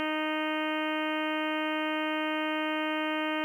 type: harmonic tone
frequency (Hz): 309.6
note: D#4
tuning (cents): -9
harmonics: 1 / 2 / 3 / 4 / 5 / 6 / 7 / 8 / 9 / 10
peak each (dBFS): -32 / -35 / -37 / -38 / -39 / -40 / -40 / -41 / -42 / -42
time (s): 0-3.44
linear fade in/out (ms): 0
effects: 10-bit